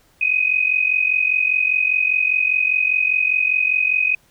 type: tone pair together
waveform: sine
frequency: 2489 / 2534 Hz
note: D#7 / D#7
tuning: 0 / +31 cents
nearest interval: unison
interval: 31 cents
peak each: -18 dBFS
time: 0.21-4.15 s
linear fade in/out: 5 ms
effects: pink hiss -57 dBFS RMS until 4.3 s